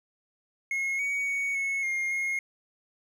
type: tone with pitch steps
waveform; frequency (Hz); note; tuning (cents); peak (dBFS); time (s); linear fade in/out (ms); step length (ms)
triangle; 2165 / 2247 / 2232 / 2193 / 2128 / 2148; C#7 / C#7 / C#7 / C#7 / C7 / C7; -41 / +23 / +11 / -19 / +29 / +45; -25; 0.71-2.39; 2; 280
effects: none